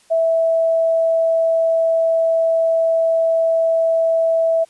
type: tone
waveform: sine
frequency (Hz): 656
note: E5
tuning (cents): -9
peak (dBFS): -13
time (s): 0.1-4.65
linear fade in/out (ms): 20
effects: white hiss -54 dBFS RMS until 4.69 s + resampled to 24000 Hz